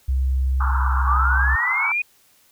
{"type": "tone", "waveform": "sine", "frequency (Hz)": 65.7, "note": "C2", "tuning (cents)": 8, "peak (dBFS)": -17, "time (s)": [0.08, 1.56], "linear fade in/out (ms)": 10}
{"type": "band-pass noise", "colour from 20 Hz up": "white", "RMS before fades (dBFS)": -26, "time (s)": [0.6, 1.92], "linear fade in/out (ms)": 5, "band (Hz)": [840, 1500], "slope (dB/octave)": 96}
{"type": "linear sweep", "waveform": "sine", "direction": "up", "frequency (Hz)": [1108.7, 2489], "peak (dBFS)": -19, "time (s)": [1.07, 2.02], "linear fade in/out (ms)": 5}
{"effects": ["white hiss -57 dBFS RMS until 2.51 s"]}